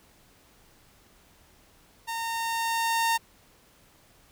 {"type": "tone with level ramp", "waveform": "sawtooth", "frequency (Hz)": 916, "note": "A#5", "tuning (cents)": -31, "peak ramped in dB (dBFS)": [-27, -18], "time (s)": [2.07, 3.18], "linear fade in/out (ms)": 20, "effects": ["pink hiss -59 dBFS RMS until 4.31 s"]}